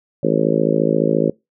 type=harmonic tone; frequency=54.4 Hz; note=A1; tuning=19 cents flat; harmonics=3 / 4 / 5 / 6 / 7 / 8 / 9 / 10; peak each=-22 / -22 / -22 / -22 / -22 / -22 / -22 / -22 dBFS; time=0.23-1.3 s; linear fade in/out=5 ms; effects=noise-tail reverb RT60 0.2 s tail -24 dB re dry